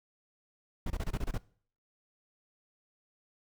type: noise bursts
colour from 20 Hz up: brown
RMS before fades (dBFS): -32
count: 8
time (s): 0.86-1.379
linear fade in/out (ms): 5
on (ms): 43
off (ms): 25
effects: noise-tail reverb RT60 0.5 s tail -21 dB re dry